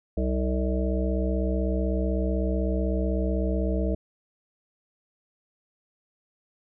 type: harmonic tone with a mistuned harmonic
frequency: 64 Hz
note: C2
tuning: 38 cents flat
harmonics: 1 / 3 / 5 / 7 / 9 / 10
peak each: -25 / -30 / -32 / -33 / -35 / -35 dBFS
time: 0.17-3.95 s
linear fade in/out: 5 ms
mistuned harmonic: 9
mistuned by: +24 cents
effects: none